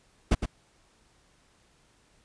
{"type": "noise with echo", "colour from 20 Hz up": "brown", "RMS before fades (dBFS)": -20, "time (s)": [0.31, 0.35], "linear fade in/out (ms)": 10, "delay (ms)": 110, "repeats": 1, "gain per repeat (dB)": -8, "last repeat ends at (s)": 0.46, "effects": ["pink hiss -64 dBFS RMS until 2.24 s", "resampled to 22050 Hz"]}